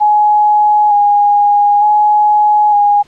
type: tone with vibrato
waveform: sine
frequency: 830.6 Hz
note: G#5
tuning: in tune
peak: -6 dBFS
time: 0-3.03 s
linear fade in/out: 20 ms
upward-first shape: square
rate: 0.55 Hz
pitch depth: 19 cents each way
effects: pink hiss -48 dBFS RMS until 3.07 s + low-pass 6000 Hz 12 dB/octave